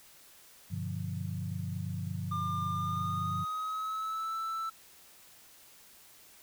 sine chord, G dominant seventh, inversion none, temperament equal with one note detuned, 98 / 123.47 / 146.83 / 175.83 Hz, G2 / B2 / D3 / F3, 0 / 0 / 0 / +12 cents, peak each -37 / -42 / -40 / -39 dBFS, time 0.7-3.45 s, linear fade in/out 20 ms
triangle tone with pitch glide, 1200 to 1323.8 Hz, D6 to E6, +37 to +7 cents, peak -31 dBFS, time 2.31-4.7 s, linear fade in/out 10 ms, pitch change +170 cents, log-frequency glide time 2.73-4.36 s
effects white hiss -57 dBFS RMS until 6.42 s

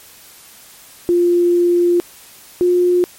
sine tone pair in turn, 349.2 / 356.3 Hz, F4 / F4, 0 / +35 cents, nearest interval unison, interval 35 cents, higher second, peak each -10 dBFS, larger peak neither, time 1.09-2 / 2.61-3.04 s, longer first, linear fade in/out 0 ms, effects white hiss -42 dBFS RMS until 3.18 s + MP3 64 kbps

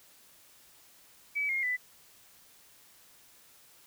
sine tone with pitch steps, 2289 / 2136 / 1992.7 Hz, D7 / C7 / B6, -45 / +35 / +15 cents, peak -28 dBFS, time 1.35-1.77 s, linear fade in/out 20 ms, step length 140 ms, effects white hiss -59 dBFS RMS until 3.86 s

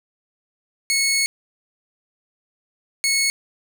15% pulse tone bursts at uneven times, 2196 Hz, C#7, 17 cents flat, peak -11 dBFS, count 2, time 0.9-1.26 / 3.04-3.3 s, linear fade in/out 0 ms, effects none

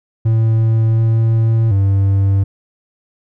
triangle tone with pitch steps, 112.1 / 112.9 / 98 Hz, A2 / A2 / G2, +33 / +45 / 0 cents, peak -8 dBFS, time 0.25-2.44 s, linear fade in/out 10 ms, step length 730 ms, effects none

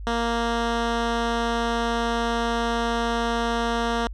10% pulse tone, 233.1 Hz, A#3, in tune, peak -14 dBFS, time 0.07-4.07 s, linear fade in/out 0 ms, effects added 50 Hz sine -32 dBFS peak until 4.13 s + low-pass 5000 Hz 12 dB/octave

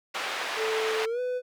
white band-pass noise, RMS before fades -32 dBFS, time 0.14-1.06 s, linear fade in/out 10 ms, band 570 to 2400 Hz, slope 12 dB/octave
triangle tone with pitch glide, 440 to 499.6 Hz, A4 to B4, 0 to +20 cents, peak -25 dBFS, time 0.56-1.42 s, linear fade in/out 50 ms, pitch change +220 cents, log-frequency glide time 1.05-1.2 s
effects none

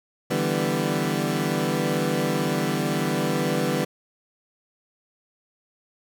20% pulse chord, E minor seventh, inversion third, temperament equal with one note detuned, 146.83 / 164.81 / 196.79 / 246.9 Hz, D3 / E3 / G3 / B3, 0 / 0 / +7 / 0 cents, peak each -23 dBFS, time 0.3-3.85 s, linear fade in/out 10 ms, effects none

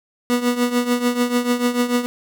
30% pulse tone with tremolo, 243.9 Hz, B3, 21 cents flat, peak -11 dBFS, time 0.3-2.06 s, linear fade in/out 0 ms, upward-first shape triangle, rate 6.8 Hz, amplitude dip 80%, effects none

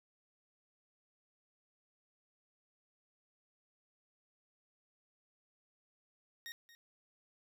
20% pulse tone with echo, 1863 Hz, A#6, 2 cents flat, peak -39 dBFS, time 6.46-6.52 s, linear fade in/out 0 ms, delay 230 ms, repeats 1, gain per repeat -15 dB, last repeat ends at 6.75 s, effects none

